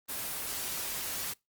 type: noise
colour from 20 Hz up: white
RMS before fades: -36 dBFS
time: 0.08-1.34 s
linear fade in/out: 20 ms
effects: noise-tail reverb RT60 0.2 s tail -23 dB re dry + Opus 24 kbps